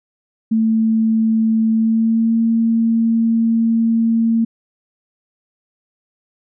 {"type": "tone with pitch glide", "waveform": "sine", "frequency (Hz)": [222.5, 227.7], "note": ["A3", "A#3"], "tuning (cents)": [20, -40], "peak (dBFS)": -12, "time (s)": [0.51, 4.45], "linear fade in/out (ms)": 10, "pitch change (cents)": 40, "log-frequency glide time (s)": [1.72, 2.37], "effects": []}